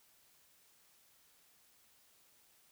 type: silence
effects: white hiss -68 dBFS RMS until 2.71 s